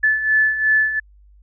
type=beating tone pair; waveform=sine; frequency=1736 / 1738.8 Hz; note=A6 / A6; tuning=-24 / -21 cents; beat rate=2.8 Hz; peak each=-21 / -15 dBFS; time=0.03-1 s; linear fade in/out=10 ms; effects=added 50 Hz sine -46 dBFS peak until 1.42 s